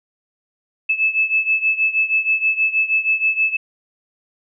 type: beating tone pair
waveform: sine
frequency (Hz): 2610 / 2616.3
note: E7 / E7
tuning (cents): -18 / -14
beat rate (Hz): 6.3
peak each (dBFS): -17 / -20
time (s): 0.89-3.57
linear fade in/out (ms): 10
effects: none